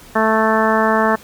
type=harmonic tone; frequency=220 Hz; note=A3; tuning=in tune; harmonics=1 / 2 / 3 / 4 / 5 / 6 / 7 / 8; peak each=-19 / -20 / -19 / -20 / -20 / -23 / -25 / -22 dBFS; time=0.15-1.16 s; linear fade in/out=10 ms; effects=pink hiss -42 dBFS RMS until 1.23 s